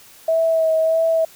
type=tone with vibrato; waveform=sine; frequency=647 Hz; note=E5; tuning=32 cents flat; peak=-14 dBFS; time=0.28-1.25 s; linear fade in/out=5 ms; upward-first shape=sine; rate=1.6 Hz; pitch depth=21 cents each way; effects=white hiss -46 dBFS RMS until 1.35 s